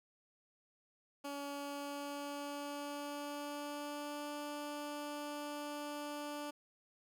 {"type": "tone with pitch glide", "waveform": "15% pulse", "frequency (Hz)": [283.7, 293.2], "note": ["C#4", "D4"], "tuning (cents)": [40, -3], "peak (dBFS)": -35, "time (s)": [1.24, 6.51], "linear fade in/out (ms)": 10, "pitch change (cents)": 57, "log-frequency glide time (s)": [1.44, 4.29], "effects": []}